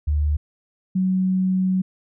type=tone pair in turn; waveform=sine; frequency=74.4 / 186.72 Hz; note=D2 / F#3; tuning=+23 / +16 cents; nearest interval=octave + major third; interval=1593 cents; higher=second; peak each=-17 dBFS; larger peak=neither; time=0.07-0.37 / 0.95-1.82 s; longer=second; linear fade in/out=10 ms; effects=none